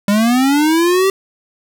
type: linear sweep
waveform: square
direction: up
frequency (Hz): 198 to 392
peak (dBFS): -11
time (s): 0.08-1.1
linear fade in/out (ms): 2
effects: none